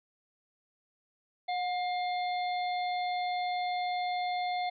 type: harmonic tone with a mistuned harmonic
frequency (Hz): 705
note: F5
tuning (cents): +16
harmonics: 1 / 3 / 5 / 6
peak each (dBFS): -30 / -40 / -44 / -46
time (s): 1.48-4.7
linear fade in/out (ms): 10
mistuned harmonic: 1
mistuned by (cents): +44
effects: none